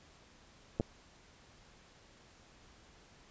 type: clicks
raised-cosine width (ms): 2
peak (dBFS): -18 / -23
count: 2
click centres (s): 0.799 / 0.808
effects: pink hiss -61 dBFS RMS until 3.3 s + resampled to 16000 Hz